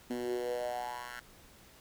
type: tone with high-pass filter sweep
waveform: 10% pulse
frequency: 122 Hz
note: B2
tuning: 21 cents flat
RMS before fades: -37 dBFS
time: 0.1-1.2 s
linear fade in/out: 5 ms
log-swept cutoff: 260 to 1400 Hz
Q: 6
effects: pink hiss -58 dBFS RMS until 1.8 s